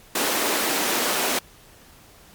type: high-pass noise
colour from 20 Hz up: pink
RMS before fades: -23 dBFS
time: 0.15-1.39 s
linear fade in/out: 5 ms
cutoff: 260 Hz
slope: 24 dB/octave
effects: pink hiss -50 dBFS RMS until 2.34 s + MP3 96 kbps